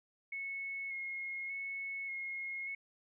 sine tone with vibrato, 2178 Hz, C#7, 31 cents flat, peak -38 dBFS, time 0.32-2.75 s, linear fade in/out 5 ms, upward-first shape square, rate 0.85 Hz, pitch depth 17 cents each way, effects none

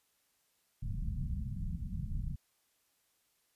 pink low-pass noise, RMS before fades -37 dBFS, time 0.82-2.36 s, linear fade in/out 10 ms, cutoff 200 Hz, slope 48 dB/octave, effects white hiss -75 dBFS RMS until 3.55 s + resampled to 32000 Hz

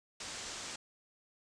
white low-pass noise, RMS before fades -44 dBFS, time 0.2-0.76 s, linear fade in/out 5 ms, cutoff 8100 Hz, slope 48 dB/octave, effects none

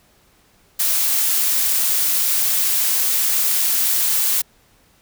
blue noise, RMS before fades -18 dBFS, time 0.79-4.42 s, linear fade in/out 10 ms, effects pink hiss -56 dBFS RMS until 5.01 s

